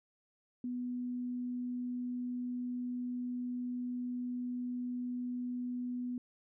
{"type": "tone", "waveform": "sine", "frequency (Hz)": 246.9, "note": "B3", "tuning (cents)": 0, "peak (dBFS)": -35, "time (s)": [0.64, 6.18], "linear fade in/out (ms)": 2, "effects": []}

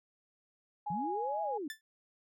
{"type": "tone with vibrato", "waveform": "sine", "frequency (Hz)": 830.6, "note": "G#5", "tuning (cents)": 0, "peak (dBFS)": -34, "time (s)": [0.86, 1.58], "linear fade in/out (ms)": 10, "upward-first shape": "sine", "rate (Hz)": 2.8, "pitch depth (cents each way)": 12}
{"type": "linear two-way sweep", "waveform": "sine", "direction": "up then down", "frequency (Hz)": [151.5, 672, 268.1], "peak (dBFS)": -36, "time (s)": [0.9, 1.68], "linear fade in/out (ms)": 5, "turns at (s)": 1.42}
{"type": "tone with exponential decay", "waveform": "sawtooth", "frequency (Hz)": 1760, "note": "A6", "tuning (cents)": 0, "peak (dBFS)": -33, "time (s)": [1.7, 1.81], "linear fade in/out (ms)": 1, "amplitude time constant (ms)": 22}
{"effects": []}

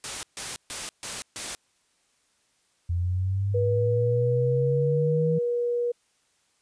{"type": "noise bursts", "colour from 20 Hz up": "white", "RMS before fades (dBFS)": -33, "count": 5, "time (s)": [0.04, 1.55], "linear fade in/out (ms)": 0, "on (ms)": 190, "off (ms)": 140}
{"type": "exponential sweep", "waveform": "sine", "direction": "up", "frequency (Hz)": [85.5, 164.1], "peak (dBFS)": -23, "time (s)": [2.89, 5.39], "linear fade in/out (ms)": 10}
{"type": "tone with pitch glide", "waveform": "sine", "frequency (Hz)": [484.2, 480.3], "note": ["B4", "B4"], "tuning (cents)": [-34, -48], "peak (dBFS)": -23, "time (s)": [3.54, 5.92], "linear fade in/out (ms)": 10, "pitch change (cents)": -14, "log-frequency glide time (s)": [4.25, 4.63]}
{"effects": ["white hiss -68 dBFS RMS until 6.61 s", "resampled to 22050 Hz"]}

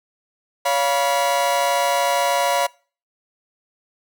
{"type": "tone cluster", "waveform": "40% pulse", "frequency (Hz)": [564, 697, 975], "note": ["C#5", "F5", "B5"], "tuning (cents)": [30, -4, -23], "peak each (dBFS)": -21, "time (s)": [0.65, 2.67], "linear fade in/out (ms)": 10, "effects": ["noise-tail reverb RT60 0.4 s tail -25 dB re dry"]}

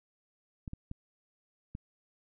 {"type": "clicks", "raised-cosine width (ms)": 5, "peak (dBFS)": -27, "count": 4, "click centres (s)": [0.678, 0.734, 0.914, 1.751], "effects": []}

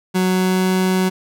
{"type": "tone with pitch glide", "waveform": "30% pulse", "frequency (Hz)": [185, 186.29], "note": ["F#3", "F#3"], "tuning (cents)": [0, 12], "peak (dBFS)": -12, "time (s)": [0.14, 1.1], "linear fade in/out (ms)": 20, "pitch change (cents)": 12, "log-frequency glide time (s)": [0.25, 0.73], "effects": []}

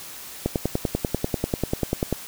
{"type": "click train", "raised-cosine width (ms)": 2, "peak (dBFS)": -8, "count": 18, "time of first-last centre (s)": [0.46, 2.127], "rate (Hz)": 10.2, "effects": ["white hiss -39 dBFS RMS until 2.27 s"]}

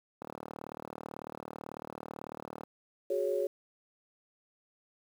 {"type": "click train", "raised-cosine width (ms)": 1, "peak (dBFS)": -26, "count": 93, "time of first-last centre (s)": [0.22, 2.635], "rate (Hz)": 38.1}
{"type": "chord", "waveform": "sine", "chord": "F# suspended second", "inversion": "none", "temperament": "just", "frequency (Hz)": [370, 416.2, 555], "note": ["F#4", "G#4", "C#5"], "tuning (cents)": [0, 4, 2], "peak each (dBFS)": [-34, -33, -32], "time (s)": [3.1, 3.47], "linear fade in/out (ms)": 5}
{"effects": ["high-pass 150 Hz 12 dB/octave", "9-bit"]}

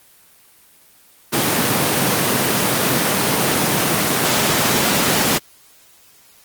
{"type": "high-pass noise", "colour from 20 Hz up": "pink", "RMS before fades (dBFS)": -17, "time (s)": [1.32, 5.39], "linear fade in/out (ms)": 20, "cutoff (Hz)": 130, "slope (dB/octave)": 24, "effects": ["white hiss -50 dBFS RMS until 6.44 s", "Opus 24 kbps"]}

